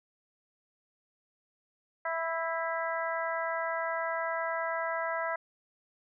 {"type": "harmonic tone with a mistuned harmonic", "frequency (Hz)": 329.6, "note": "E4", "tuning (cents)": 0, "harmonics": [2, 3, 4, 5, 6], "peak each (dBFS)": [-34, -36, -37, -38, -39], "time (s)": [2.05, 5.36], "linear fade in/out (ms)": 5, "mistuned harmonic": 5, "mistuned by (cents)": -21, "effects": []}